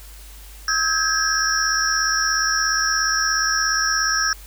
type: tone cluster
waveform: sine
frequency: 1288 / 1586 / 1663 / 5310 / 5640 Hz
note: E6 / G6 / G#6 / E8 / F8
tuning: -41 / +20 / +2 / +12 / +16 cents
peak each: -24 dBFS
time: 0.68-4.33 s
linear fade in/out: 2 ms
effects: added 50 Hz sine -39 dBFS peak until 4.46 s + white hiss -45 dBFS RMS until 4.46 s